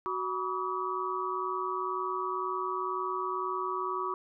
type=tone cluster; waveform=sine; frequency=371 / 974 / 1143 / 1265 Hz; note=F#4 / B5 / D6 / D#6; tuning=+5 / -24 / -47 / +28 cents; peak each=-36 / -37 / -33 / -39 dBFS; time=0.06-4.14 s; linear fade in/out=0 ms; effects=none